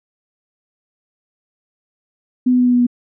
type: tone with pitch steps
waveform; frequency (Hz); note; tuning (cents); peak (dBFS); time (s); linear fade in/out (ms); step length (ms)
sine; 251.2 / 249.6 / 248 / 246.5 / 244.9 / 243.3; B3 / B3 / B3 / B3 / B3 / B3; +30 / +19 / +7 / -3 / -14 / -26; -10; 2.46-2.868; 10; 68
effects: none